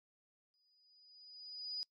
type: tone with exponential growth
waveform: sine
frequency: 4942 Hz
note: D#8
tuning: 13 cents flat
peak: -37 dBFS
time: 0.54-1.83 s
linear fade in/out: 0 ms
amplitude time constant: 280 ms
effects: noise-tail reverb RT60 0.1 s tail -22 dB re dry + AAC 32 kbps